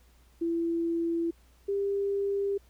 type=tone pair in turn; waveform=sine; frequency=335.2 / 398.6 Hz; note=E4 / G4; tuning=+29 / +29 cents; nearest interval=minor third; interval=300 cents; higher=second; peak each=-26 dBFS; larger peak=neither; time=0.41-1.31 / 1.68-2.58 s; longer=neither; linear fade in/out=10 ms; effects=added 60 Hz sine -58 dBFS peak until 2.69 s + pink hiss -65 dBFS RMS until 2.69 s